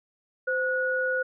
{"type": "tone pair together", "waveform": "sine", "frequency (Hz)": [516, 1459.5], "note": ["C5", "F#6"], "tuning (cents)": [-24, -24], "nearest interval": "octave + tritone", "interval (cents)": 1800, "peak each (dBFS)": [-27, -26], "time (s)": [0.47, 1.23], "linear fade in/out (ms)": 10, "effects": []}